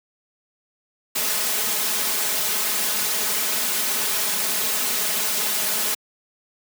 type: noise with comb filter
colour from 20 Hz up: white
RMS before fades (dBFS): -23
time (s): 1.15-5.95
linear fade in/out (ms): 10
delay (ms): 4.7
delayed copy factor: +0.8
effects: high-pass 200 Hz 12 dB/octave